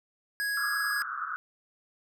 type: tone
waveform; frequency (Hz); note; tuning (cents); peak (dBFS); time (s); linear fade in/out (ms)
square; 1661.2; G#6; 0; -29; 0.4-1.02; 0
type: band-pass noise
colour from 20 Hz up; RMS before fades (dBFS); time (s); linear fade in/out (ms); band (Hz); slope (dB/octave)
pink; -35; 0.57-1.36; 0; 1200 to 1500; 96
effects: none